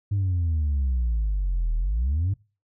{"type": "exponential two-way sweep", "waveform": "sine", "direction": "down then up", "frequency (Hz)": [103, 38.89, 103], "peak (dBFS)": -19, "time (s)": [0.11, 2.34], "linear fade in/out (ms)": 10, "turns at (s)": 1.75, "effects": ["noise-tail reverb RT60 0.3 s tail -21 dB re dry", "tanh soft clip ceiling -19 dBFS"]}